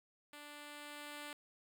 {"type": "tone with level ramp", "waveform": "5% pulse", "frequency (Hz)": 293.7, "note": "D4", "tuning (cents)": 0, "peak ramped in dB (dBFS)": [-40, -34], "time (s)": [0.33, 1.33], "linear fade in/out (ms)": 2, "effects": []}